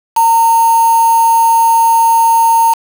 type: tone with quantisation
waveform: sine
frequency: 916 Hz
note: A#5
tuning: 31 cents flat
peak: -6 dBFS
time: 0.16-2.74 s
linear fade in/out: 10 ms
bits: 3
effects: none